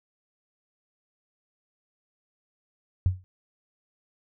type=tone with exponential decay; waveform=sine; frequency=92.1 Hz; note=F#2; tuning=7 cents flat; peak=-15 dBFS; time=3.06-3.24 s; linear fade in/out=0 ms; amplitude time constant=37 ms; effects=none